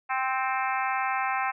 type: harmonic tone with a mistuned harmonic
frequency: 261.6 Hz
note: C4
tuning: in tune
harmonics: 3 / 4 / 5 / 6 / 7 / 8 / 9 / 10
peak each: -29 / -31 / -33 / -35 / -36 / -37 / -38 / -39 dBFS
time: 0.09-1.52 s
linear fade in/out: 20 ms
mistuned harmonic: 8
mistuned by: +31 cents
effects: none